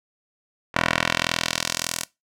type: tone with band-pass filter sweep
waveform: 10% pulse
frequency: 41.74 Hz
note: E1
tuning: 22 cents sharp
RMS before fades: -25 dBFS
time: 0.74-2.05 s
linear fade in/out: 20 ms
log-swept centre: 1700 to 8600 Hz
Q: 0.95
effects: noise-tail reverb RT60 0.2 s tail -20 dB re dry